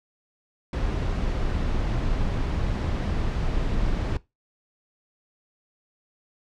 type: noise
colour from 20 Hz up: brown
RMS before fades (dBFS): -25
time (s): 0.73-4.17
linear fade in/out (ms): 2
effects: noise-tail reverb RT60 0.2 s tail -19 dB re dry + low-pass 5000 Hz 12 dB/octave